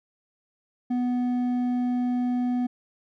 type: tone with hard clipping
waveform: sine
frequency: 246.9 Hz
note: B3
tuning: in tune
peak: -24 dBFS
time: 0.9-2.67 s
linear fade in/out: 10 ms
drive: 5 dB
effects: none